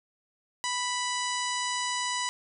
harmonic tone, 987.8 Hz, B5, in tune, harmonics 1 / 2 / 3 / 4 / 5 / 6 / 7 / 8 / 9, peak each -32 / -35 / -37 / -38 / -39 / -40 / -40 / -41 / -42 dBFS, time 0.64-2.29 s, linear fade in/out 0 ms, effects none

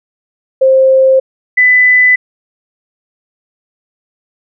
sine tone pair in turn, 528 / 1998.7 Hz, C5 / B6, +16 / +20 cents, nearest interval octave + major seventh, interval 2304 cents, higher second, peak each -4 dBFS, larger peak neither, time 0.61-1.2 / 1.57-2.16 s, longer neither, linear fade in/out 10 ms, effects none

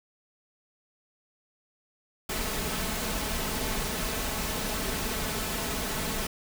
pink noise with comb filter, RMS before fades -31 dBFS, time 2.29-6.27 s, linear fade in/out 5 ms, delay 4.6 ms, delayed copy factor +0.5, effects none

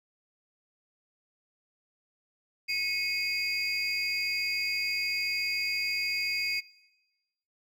triangle tone cluster, 2187 / 2521 / 4786 Hz, C#7 / D#7 / D8, -24 / +22 / +32 cents, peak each -30 dBFS, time 2.68-6.61 s, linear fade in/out 20 ms, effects noise-tail reverb RT60 1.0 s tail -21 dB re dry + tanh soft clip ceiling -21 dBFS

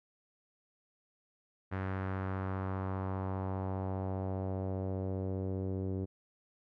sawtooth tone with low-pass filter sweep, 95 Hz, F#2, 46 cents sharp, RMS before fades -36 dBFS, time 1.71-6.06 s, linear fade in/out 20 ms, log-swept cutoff 1700 to 390 Hz, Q 1.9, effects none

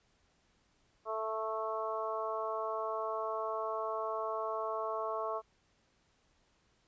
harmonic tone, 220 Hz, A3, in tune, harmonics 2 / 3 / 4 / 5 / 6, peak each -40 / -38 / -44 / -38 / -45 dBFS, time 1.05-5.42 s, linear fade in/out 50 ms, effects pink hiss -72 dBFS RMS until 6.87 s + resampled to 16000 Hz

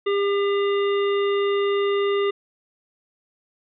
harmonic tone, 401.3 Hz, G4, 41 cents sharp, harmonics 1 / 3 / 5 / 7 / 9, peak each -19 / -29 / -33 / -36 / -38 dBFS, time 0.06-2.31 s, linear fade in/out 10 ms, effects none

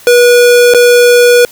square tone with dropouts, 485.2 Hz, B4, 31 cents flat, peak -3 dBFS, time 0.07-1.45 s, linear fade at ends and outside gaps 1 ms, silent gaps 0.738-0.746 s, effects white hiss -36 dBFS RMS until 1.51 s

